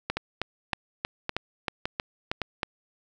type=two click trains; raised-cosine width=0.3 ms; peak=-11 / -12 dBFS; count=9 / 5; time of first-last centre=0.1-2.632 / 0.17-2.417 s; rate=3.16 / 1.78 Hz; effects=none